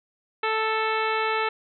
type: harmonic tone with a mistuned harmonic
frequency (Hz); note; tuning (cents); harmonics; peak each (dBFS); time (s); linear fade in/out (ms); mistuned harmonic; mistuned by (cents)
440; A4; 0; 1 / 2 / 3 / 4 / 5 / 6 / 7 / 8 / 9; -28 / -28 / -28 / -32 / -32 / -33 / -40 / -42 / -40; 0.43-1.49; 5; 7; +29
effects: none